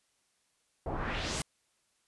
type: noise with low-pass filter sweep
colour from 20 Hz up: pink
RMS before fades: -35 dBFS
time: 0.86-1.42 s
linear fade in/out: 2 ms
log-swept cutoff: 630 to 9900 Hz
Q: 1.9
effects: white hiss -74 dBFS RMS until 2.07 s + resampled to 24000 Hz